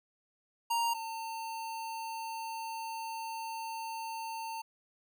square tone pair in turn, 932.3 / 900 Hz, A#5 / A5, 0 / +39 cents, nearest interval minor second, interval 61 cents, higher first, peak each -29 / -38 dBFS, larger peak first, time 0.7-0.94 / 0.94-4.62 s, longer second, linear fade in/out 10 ms, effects none

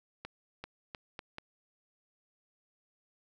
accelerating click train, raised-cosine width 0.3 ms, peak -25 dBFS, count 5, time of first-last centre 0.25-1.384 s, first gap 390 ms, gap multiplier 0.79, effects none

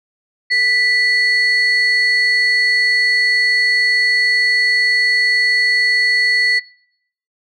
sine tone pair together, 1975.5 / 4389 Hz, B6 / C#8, 0 / -18 cents, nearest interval octave + major second, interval 1382 cents, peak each -12 / -17 dBFS, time 0.5-6.6 s, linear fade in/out 20 ms, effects noise-tail reverb RT60 0.7 s tail -22 dB re dry + tanh soft clip ceiling -7 dBFS

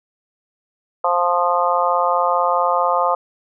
harmonic tone, 175.5 Hz, F3, 9 cents sharp, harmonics 3 / 4 / 5 / 6 / 7, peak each -21 / -21 / -21 / -21 / -21 dBFS, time 1.04-3.15 s, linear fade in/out 5 ms, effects none

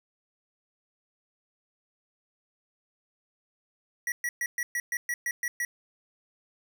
square tone bursts, 1930 Hz, B6, 40 cents flat, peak -28 dBFS, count 10, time 4.07-5.65 s, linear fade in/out 2 ms, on 50 ms, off 120 ms, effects none

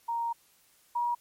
sine tone pair in turn, 932.3 / 956.3 Hz, A#5 / A#5, 0 / +44 cents, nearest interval unison, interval 44 cents, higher second, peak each -28 / -26 dBFS, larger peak second, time 0.08-0.33 / 0.95-1.15 s, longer first, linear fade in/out 10 ms, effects white hiss -64 dBFS RMS until 1.2 s + MP3 64 kbps

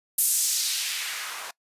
blue noise with band-pass filter sweep, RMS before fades -27 dBFS, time 0.18-1.51 s, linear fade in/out 5 ms, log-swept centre 11000 to 860 Hz, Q 1.2, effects noise-tail reverb RT60 0.1 s tail -23 dB re dry + resampled to 32000 Hz

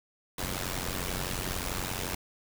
pink noise with amplitude modulation, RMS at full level -30 dBFS, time 0.38-2.15 s, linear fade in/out 5 ms, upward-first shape sine, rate 91.4 Hz, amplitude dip 85%, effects none

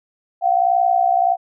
sine tone pair together, 698.5 / 760 Hz, F5 / F#5, 0 / +46 cents, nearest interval minor second, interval 146 cents, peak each -16 dBFS, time 0.41-1.37 s, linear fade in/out 50 ms, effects none

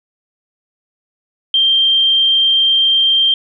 sine tone, 3166 Hz, G7, 17 cents sharp, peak -9 dBFS, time 1.54-3.34 s, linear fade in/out 2 ms, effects none

